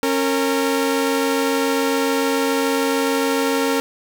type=tone pair together; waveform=sawtooth; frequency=273.5 / 460 Hz; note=C#4 / A#4; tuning=-23 / -23 cents; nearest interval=major sixth; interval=900 cents; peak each=-16 dBFS; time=0.03-3.8 s; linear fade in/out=0 ms; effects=none